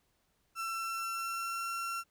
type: tone with pitch glide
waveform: 35% pulse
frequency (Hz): 1342 to 1361.5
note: E6 to F6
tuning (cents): +31 to -44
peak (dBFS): -33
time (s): 0.55-2.04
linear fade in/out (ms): 50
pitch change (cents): +25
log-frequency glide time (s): 0.68-1.68
effects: pink hiss -75 dBFS RMS until 2.1 s